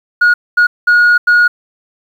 sine tone bursts at uneven times, 1444 Hz, F#6, 43 cents flat, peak -3 dBFS, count 4, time 0.21-0.34 / 0.57-0.67 / 0.87-1.18 / 1.27-1.48 s, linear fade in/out 10 ms, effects tanh soft clip ceiling -4 dBFS + 7-bit

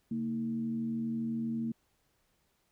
sine tone with frequency modulation, 228.7 Hz, A#3, 33 cents flat, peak -31 dBFS, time 0.11-1.72 s, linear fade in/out 5 ms, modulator 87.6 Hz, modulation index 0.48, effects pink hiss -74 dBFS RMS until 2.71 s

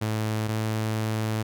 sawtooth tone pair in turn, 108.7 / 109.52 Hz, A2 / A2, -21 / -8 cents, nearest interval unison, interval 13 cents, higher second, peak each -21 dBFS, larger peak neither, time 0.01-0.48 / 0.48-1.43 s, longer second, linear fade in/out 10 ms, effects none

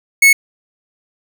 45% pulse tone, 2200 Hz, C#7, 14 cents flat, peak -5 dBFS, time 0.22-0.33 s, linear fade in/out 5 ms, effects 7-bit

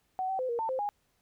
sine tone with pitch steps, 750 / 766 / 512 / 471.4 / 896 / 521 / 822 Hz, F#5 / G5 / C5 / A#4 / A5 / C5 / G#5, +23 / -40 / -38 / +19 / +31 / -7 / -18 cents, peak -29 dBFS, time 0.19-0.89 s, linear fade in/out 0 ms, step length 100 ms, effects pink hiss -73 dBFS RMS until 1.21 s

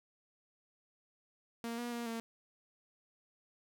sawtooth tone with pitch steps, 232.4 / 240 / 236.4 / 228.5 Hz, A#3 / B3 / A#3 / A#3, -5 / -49 / +24 / -34 cents, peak -34 dBFS, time 1.64-2.2 s, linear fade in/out 0 ms, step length 140 ms, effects none

